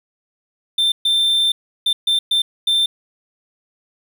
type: tone bursts at uneven times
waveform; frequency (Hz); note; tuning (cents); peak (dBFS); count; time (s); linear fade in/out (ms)
triangle; 3571; A7; +25; -12; 6; 0.78-0.92 / 1.05-1.52 / 1.86-1.93 / 2.07-2.19 / 2.31-2.42 / 2.67-2.86; 5
effects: 8-bit